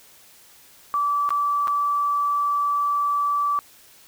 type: tone with dropouts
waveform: sine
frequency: 1157 Hz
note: D6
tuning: 26 cents flat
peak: -19 dBFS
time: 0.94-3.59 s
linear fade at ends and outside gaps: 0 ms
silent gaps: 1.291-1.305 / 1.673-1.68 s
effects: white hiss -51 dBFS RMS until 4.07 s